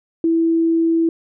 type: tone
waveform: sine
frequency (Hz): 329.6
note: E4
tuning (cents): 0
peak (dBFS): -13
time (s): 0.24-1.09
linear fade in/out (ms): 2
effects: none